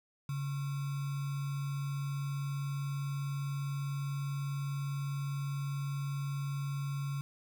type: tone with sample-and-hold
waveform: sine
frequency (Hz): 140.1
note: C#3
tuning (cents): +19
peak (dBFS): -33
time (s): 0.29-7.21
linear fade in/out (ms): 2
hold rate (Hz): 1225
effects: none